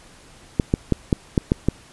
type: clicks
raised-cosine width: 3 ms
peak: -3 dBFS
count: 7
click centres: 0.598 / 0.739 / 0.923 / 1.128 / 1.378 / 1.519 / 1.686 s
effects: pink hiss -48 dBFS RMS until 1.92 s + resampled to 24000 Hz